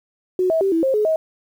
sine tone with pitch steps, 367.7 / 647 / 389.2 / 328.5 / 532 / 423.9 / 636 Hz, F#4 / E5 / G4 / E4 / C5 / G#4 / D#5, -11 / -32 / -12 / -6 / +29 / +35 / +38 cents, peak -15 dBFS, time 0.39-1.16 s, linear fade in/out 2 ms, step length 110 ms, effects 8-bit

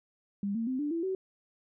sine tone with pitch steps, 200.6 / 227.8 / 258.6 / 293.7 / 333.5 / 378.7 Hz, G3 / A#3 / C4 / D4 / E4 / F#4, +40 / -40 / -20 / 0 / +20 / +40 cents, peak -29 dBFS, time 0.43-1.15 s, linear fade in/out 2 ms, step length 120 ms, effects none

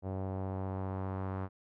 sawtooth tone with low-pass filter sweep, 95.1 Hz, F#2, 48 cents sharp, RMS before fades -37 dBFS, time 0.02-1.49 s, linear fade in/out 50 ms, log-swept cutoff 680 to 1200 Hz, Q 1.7, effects none

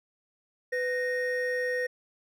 triangle tone pair together, 499.5 / 1857.2 Hz, B4 / A#6, +20 / -7 cents, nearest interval octave + major seventh, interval 2273 cents, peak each -27 / -29 dBFS, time 0.72-1.87 s, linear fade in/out 10 ms, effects none

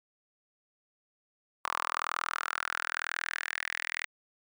sawtooth tone with high-pass filter sweep, 41 Hz, E1, 9 cents flat, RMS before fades -35 dBFS, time 1.64-4.06 s, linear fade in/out 10 ms, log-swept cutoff 1100 to 2000 Hz, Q 4.8, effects none

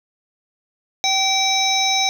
harmonic tone, 770 Hz, G5, 31 cents flat, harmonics 1 / 3 / 5 / 7 / 8, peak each -21 / -23 / -20 / -24 / -24 dBFS, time 1.04-2.09 s, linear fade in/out 0 ms, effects 7-bit

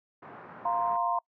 white band-pass noise, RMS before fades -47 dBFS, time 0.22-0.97 s, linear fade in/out 10 ms, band 120 to 1400 Hz, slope 24 dB/octave
sine chord, F suspended fourth, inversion none, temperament equal, 698.5 / 932.3 / 1046.5 Hz, F5 / Bb5 / C6, 0 / 0 / 0 cents, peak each -30 dBFS, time 0.65-1.19 s, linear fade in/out 5 ms
effects noise-tail reverb RT60 0.1 s tail -26 dB re dry

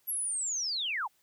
sine linear sweep, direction down, 11660 to 720 Hz, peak -30 dBFS, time 0.07-1.08 s, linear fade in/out 20 ms, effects white hiss -70 dBFS RMS until 1.22 s + high-pass 60 Hz 12 dB/octave

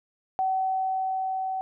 sine tone with level ramp, 759 Hz, F#5, 44 cents sharp, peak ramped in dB -22 to -27 dBFS, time 0.39-1.61 s, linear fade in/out 0 ms, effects none

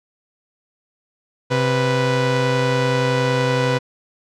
sawtooth tone pair together, 131.13 / 493.9 Hz, C3 / B4, +4 / 0 cents, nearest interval octave + major seventh, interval 2296 cents, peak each -15 dBFS, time 1.5-3.79 s, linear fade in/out 20 ms, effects low-pass 5000 Hz 12 dB/octave

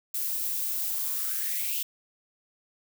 violet noise with high-pass filter sweep, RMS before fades -30 dBFS, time 0.14-1.83 s, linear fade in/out 5 ms, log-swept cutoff 260 to 3000 Hz, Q 5.8, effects none

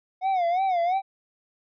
triangle tone with vibrato, 726 Hz, F#5, 33 cents flat, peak -19 dBFS, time 0.21-1.02 s, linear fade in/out 50 ms, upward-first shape sine, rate 2.9 Hz, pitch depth 120 cents each way, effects resampled to 11025 Hz

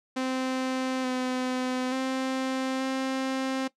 sawtooth tone with pitch steps, 259.6 / 254.8 / 262.4 / 264.3 Hz, C4 / C4 / C4 / C4, -13 / -46 / +5 / +18 cents, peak -23 dBFS, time 0.16-3.68 s, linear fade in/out 10 ms, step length 880 ms, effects noise-tail reverb RT60 0.1 s tail -18 dB re dry + low-pass 7000 Hz 12 dB/octave

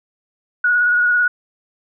sine tone with vibrato, 1455 Hz, F#6, 29 cents flat, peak -12 dBFS, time 0.64-1.28 s, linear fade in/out 5 ms, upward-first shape square, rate 18 Hz, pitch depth 17 cents each way, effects none

